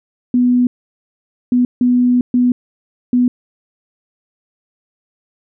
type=tone bursts at uneven times; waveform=sine; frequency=246.9 Hz; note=B3; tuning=in tune; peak=-9 dBFS; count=5; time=0.34-0.67 / 1.52-1.65 / 1.81-2.21 / 2.34-2.52 / 3.13-3.28 s; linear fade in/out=2 ms; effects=none